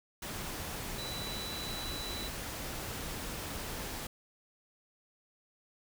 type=tone in noise; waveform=sine; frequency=3960 Hz; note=B7; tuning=4 cents sharp; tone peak=-41 dBFS; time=0.98-2.28 s; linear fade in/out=5 ms; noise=pink; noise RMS=-40 dBFS; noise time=0.22-4.07 s; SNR=-4 dB; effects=none

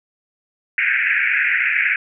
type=band-pass noise; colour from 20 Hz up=white; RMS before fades=-18 dBFS; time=0.78-1.96 s; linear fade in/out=2 ms; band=1500 to 2500 Hz; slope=96 dB/octave; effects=none

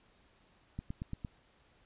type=click train; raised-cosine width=5 ms; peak=-26 dBFS; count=5; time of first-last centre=0.79-1.248 s; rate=8.73 Hz; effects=pink hiss -67 dBFS RMS until 1.85 s + resampled to 8000 Hz

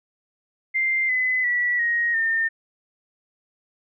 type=tone with pitch steps; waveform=sine; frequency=2093 / 2019 / 1948.3 / 1879.8 / 1813.7 Hz; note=C7 / B6 / B6 / A#6 / A#6; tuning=0 / +38 / -24 / +14 / -48 cents; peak=-19 dBFS; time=0.74-2.49 s; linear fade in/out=20 ms; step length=350 ms; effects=none

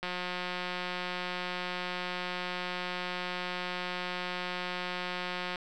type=click train; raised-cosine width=0.3 ms; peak=-19 dBFS; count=996; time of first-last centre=0.03-5.558 s; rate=180 Hz; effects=none

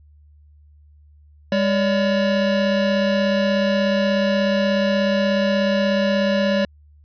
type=tone pair together; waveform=square; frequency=202 / 569.4 Hz; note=G#3 / C#5; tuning=-48 / +46 cents; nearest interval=octave + tritone; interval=1794 cents; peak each=-20 dBFS; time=1.52-6.65 s; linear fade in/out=2 ms; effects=added 74 Hz sine -47 dBFS peak until 7.04 s + resampled to 11025 Hz

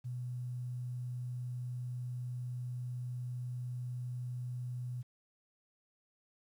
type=tone with quantisation; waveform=sine; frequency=123.8 Hz; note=B2; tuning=5 cents sharp; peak=-37 dBFS; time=0.04-5.03 s; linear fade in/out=20 ms; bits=11; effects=none

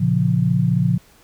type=chord; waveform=sine; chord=Bb minor; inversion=none; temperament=just; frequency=116.54 / 139.85 / 174.81 Hz; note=Bb2 / Db3 / F3; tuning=0 / +16 / +2 cents; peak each=-20 / -19 / -18 dBFS; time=0-0.98 s; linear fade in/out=10 ms; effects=pink hiss -52 dBFS RMS until 1.23 s

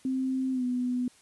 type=tone with pitch glide; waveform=sine; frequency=261.6 to 248.6 Hz; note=C4 to B3; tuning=0 to +12 cents; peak=-26 dBFS; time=0.05-1.08 s; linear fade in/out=2 ms; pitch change=-88 cents; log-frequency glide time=0.52-0.64 s; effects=white hiss -59 dBFS RMS until 1.21 s + resampled to 24000 Hz

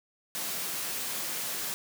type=high-pass noise; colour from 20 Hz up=white; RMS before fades=-34 dBFS; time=0.35-1.74 s; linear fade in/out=0 ms; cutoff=120 Hz; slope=96 dB/octave; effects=none

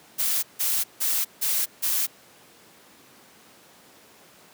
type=noise bursts; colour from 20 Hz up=blue; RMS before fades=-24 dBFS; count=5; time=0.18-2.07 s; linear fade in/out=20 ms; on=250 ms; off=160 ms; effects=pink hiss -52 dBFS RMS until 4.53 s + high-pass 200 Hz 12 dB/octave

